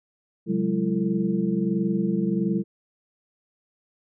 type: tone cluster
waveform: sine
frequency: 135.3 / 184.9 / 206.3 / 337.1 / 448 Hz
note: C#3 / F#3 / G#3 / E4 / A4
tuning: -42 / -1 / -11 / +39 / +31 cents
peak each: -34 / -25 / -25 / -28 / -34 dBFS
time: 0.46-2.64 s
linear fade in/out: 50 ms
effects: none